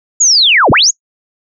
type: linear two-way sweep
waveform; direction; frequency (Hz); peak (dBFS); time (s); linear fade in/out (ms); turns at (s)
sine; down then up; 7000 to 69.3 to 7000; -5; 0.2-0.91; 10; 0.71
effects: noise-tail reverb RT60 0.1 s tail -24 dB re dry